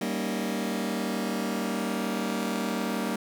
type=chord; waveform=sawtooth; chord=Eb dominant seventh; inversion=first; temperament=just; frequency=194.45 / 233.3 / 280 / 311.1 Hz; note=G3 / Bb3 / Db4 / Eb4; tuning=-14 / +2 / +18 / 0 cents; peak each=-28 / -27 / -33 / -32 dBFS; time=0.01-3.16 s; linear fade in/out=5 ms; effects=none